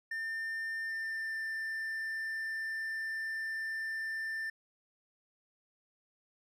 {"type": "tone with pitch glide", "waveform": "triangle", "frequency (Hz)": [1800, 1784.5], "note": ["A6", "A6"], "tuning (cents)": [39, 24], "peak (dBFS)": -33, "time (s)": [0.11, 4.5], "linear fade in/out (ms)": 5, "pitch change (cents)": -15, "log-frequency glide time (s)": [0.82, 1.39], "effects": []}